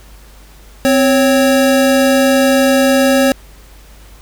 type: tone pair together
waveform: square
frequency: 260 / 551 Hz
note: C4 / C#5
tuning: -11 / -11 cents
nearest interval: octave + minor second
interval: 1300 cents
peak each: -12 dBFS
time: 0.85-3.32 s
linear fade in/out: 0 ms
effects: added 50 Hz sine -38 dBFS peak until 4.21 s + pink hiss -44 dBFS RMS until 4.21 s